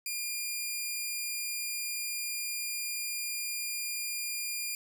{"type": "tone", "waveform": "10% pulse", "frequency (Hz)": 2409, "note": "D7", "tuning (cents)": 43, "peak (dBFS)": -24, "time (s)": [0.06, 4.75], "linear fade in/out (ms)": 2, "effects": []}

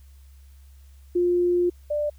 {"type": "tone pair in turn", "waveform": "sine", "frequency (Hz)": [352.9, 592.3], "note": ["F4", "D5"], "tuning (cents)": [18, 15], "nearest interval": "major sixth", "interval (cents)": 897, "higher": "second", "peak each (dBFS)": [-18, -22], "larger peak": "first", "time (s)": [[1.15, 1.7], [1.9, 2.1]], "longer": "first", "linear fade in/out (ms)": 10, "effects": ["added 68 Hz sine -46 dBFS peak until 2.18 s", "white hiss -63 dBFS RMS until 2.18 s"]}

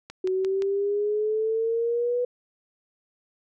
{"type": "click train", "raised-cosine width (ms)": 0.2, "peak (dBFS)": -21, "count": 4, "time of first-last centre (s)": [0.1, 0.622], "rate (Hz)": 5.75}
{"type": "exponential sweep", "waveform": "sine", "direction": "up", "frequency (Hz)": [370, 493.9], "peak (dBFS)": -22, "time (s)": [0.24, 2.25], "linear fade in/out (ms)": 5}
{"effects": []}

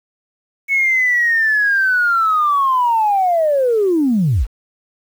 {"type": "linear sweep", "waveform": "sine", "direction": "down", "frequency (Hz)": [2217, 34.72], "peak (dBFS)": -11, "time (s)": [0.68, 4.47], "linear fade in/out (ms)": 50, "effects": ["tanh soft clip ceiling -7 dBFS", "7-bit"]}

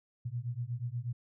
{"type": "beating tone pair", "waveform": "sine", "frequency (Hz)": [116.54, 124.84], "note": ["A#2", "B2"], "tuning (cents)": [0, 19], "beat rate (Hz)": 8.3, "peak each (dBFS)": [-37, -37], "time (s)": [0.25, 1.13], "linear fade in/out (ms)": 10, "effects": []}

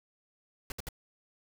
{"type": "noise bursts", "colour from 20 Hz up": "pink", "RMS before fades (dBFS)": -38, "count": 3, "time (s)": [0.7, 0.888], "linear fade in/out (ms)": 2, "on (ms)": 20, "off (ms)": 64, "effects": []}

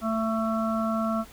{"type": "harmonic tone", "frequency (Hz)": 222.6, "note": "A3", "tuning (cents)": 20, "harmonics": [1, 3, 5, 6], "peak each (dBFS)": [-26, -30, -34, -32], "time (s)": [0.01, 1.25], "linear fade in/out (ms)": 50, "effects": ["added 50 Hz sine -53 dBFS peak until 1.32 s", "pink hiss -50 dBFS RMS until 1.32 s"]}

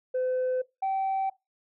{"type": "tone pair in turn", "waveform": "sine", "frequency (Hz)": [510, 772.3], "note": ["C5", "G5"], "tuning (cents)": [-44, -26], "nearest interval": "perfect fifth", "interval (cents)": 718, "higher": "second", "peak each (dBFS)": -23, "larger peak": "neither", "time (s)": [[0.14, 0.62], [0.82, 1.3]], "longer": "neither", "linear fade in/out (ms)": 10, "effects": ["noise-tail reverb RT60 0.2 s tail -20 dB re dry", "tanh soft clip ceiling -23 dBFS"]}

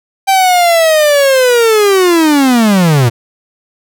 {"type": "linear sweep", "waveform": "45% pulse", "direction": "down", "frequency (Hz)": [784, 111.7], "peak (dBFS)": -6, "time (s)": [0.27, 3.1], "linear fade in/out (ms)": 20, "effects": []}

